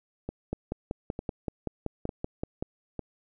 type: two click trains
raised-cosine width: 2 ms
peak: -20 / -17 dBFS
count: 4 / 12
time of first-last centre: 0.29-2.993 / 0.53-2.625 s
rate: 1.11 / 5.25 Hz
effects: none